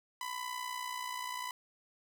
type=tone with amplitude modulation; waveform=sawtooth; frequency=999 Hz; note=B5; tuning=20 cents sharp; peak=-31 dBFS; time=0.21-1.51 s; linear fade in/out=2 ms; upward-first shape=sine; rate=60.3 Hz; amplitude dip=65%; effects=none